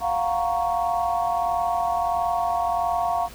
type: chord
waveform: sine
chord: Gb major seventh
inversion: third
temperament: equal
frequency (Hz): 698.5 / 740 / 932.3 / 1108.7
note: F5 / Gb5 / Bb5 / Db6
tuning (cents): 0 / 0 / 0 / 0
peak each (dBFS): -23 / -29 / -28 / -29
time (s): 0-3.29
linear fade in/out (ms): 50
effects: added 60 Hz sine -44 dBFS peak until 3.34 s + pink hiss -44 dBFS RMS until 3.34 s